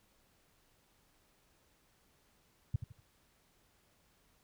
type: tone with echo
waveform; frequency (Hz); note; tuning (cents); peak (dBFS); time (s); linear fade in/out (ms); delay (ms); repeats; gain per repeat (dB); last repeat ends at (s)
sine; 110; A2; 0; -26; 2.74-2.76; 5; 81; 3; -10; 3.003
effects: pink hiss -71 dBFS RMS until 4.43 s